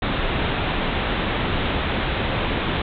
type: low-pass noise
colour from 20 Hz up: pink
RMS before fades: -23 dBFS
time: 0.02-2.82 s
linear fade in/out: 5 ms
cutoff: 3800 Hz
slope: 96 dB/octave
effects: none